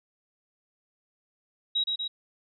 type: tone with echo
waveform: sine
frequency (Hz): 3834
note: A#7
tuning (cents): +48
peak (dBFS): -23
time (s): 1.75-1.84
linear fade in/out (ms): 10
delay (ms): 120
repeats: 2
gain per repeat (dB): -3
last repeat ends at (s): 2.08
effects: none